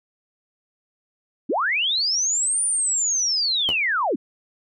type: linear two-way sweep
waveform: sine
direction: up then down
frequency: 200 to 9460 to 200 Hz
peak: -19 dBFS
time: 1.49-4.16 s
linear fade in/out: 10 ms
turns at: 2.64 s
type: tone with exponential decay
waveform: 5% pulse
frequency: 82.41 Hz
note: E2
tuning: in tune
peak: -15 dBFS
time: 3.69-3.78 s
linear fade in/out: 0 ms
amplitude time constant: 18 ms
effects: none